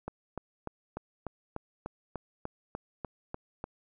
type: click train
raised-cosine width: 1 ms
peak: -22 dBFS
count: 13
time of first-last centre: 0.08-3.641 s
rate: 3.37 Hz
effects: none